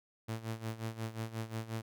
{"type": "tone with tremolo", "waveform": "sawtooth", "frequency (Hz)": 112.2, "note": "A2", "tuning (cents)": 34, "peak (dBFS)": -31, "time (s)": [0.28, 1.82], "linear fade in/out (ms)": 10, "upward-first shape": "sine", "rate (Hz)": 5.6, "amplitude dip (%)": 80, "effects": []}